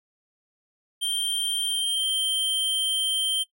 square tone with pitch glide, 3163 to 3136 Hz, G7 to G7, +15 to 0 cents, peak -23 dBFS, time 1.01-3.44 s, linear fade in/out 20 ms, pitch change -15 cents, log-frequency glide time 1.65-2.18 s, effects noise-tail reverb RT60 0.1 s tail -17 dB re dry

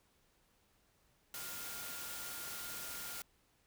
sine tone in noise, 1409 Hz, F6, 15 cents sharp, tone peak -52 dBFS, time 1.34-3.22 s, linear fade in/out 2 ms, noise white, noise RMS -45 dBFS, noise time 1.34-3.22 s, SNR -10 dB, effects pink hiss -73 dBFS RMS until 3.66 s

